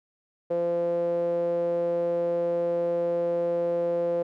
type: tone with band-pass filter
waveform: sawtooth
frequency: 171.6 Hz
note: F3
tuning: 30 cents flat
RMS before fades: -26 dBFS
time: 0.5-4.23 s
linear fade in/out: 10 ms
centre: 500 Hz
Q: 7.3
effects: none